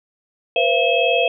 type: tone cluster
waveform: sine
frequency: 483.5 / 525 / 676 / 2590 / 3242 Hz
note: B4 / C5 / E5 / E7 / G#7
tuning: -37 / +6 / +43 / -31 / -42 cents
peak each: -21 / -21 / -19 / -20 / -24 dBFS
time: 0.56-1.28 s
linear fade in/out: 2 ms
effects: none